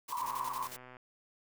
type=band-pass noise; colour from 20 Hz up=pink; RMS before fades=-37 dBFS; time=0.08-0.69 s; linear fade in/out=50 ms; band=940 to 1100 Hz; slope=96 dB/octave
type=noise with tremolo; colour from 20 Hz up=white; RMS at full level=-45 dBFS; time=0.08-0.77 s; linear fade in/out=10 ms; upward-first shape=square; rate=11 Hz; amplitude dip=65%
type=click train; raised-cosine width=0.5 ms; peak=-36 dBFS; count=94; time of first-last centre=0.23-0.968 s; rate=126 Hz
effects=none